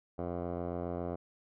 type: tone with low-pass filter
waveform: 10% pulse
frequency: 87.31 Hz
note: F2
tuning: in tune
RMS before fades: -37 dBFS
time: 0.18-1.16 s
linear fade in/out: 10 ms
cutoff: 780 Hz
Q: 3.2
effects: none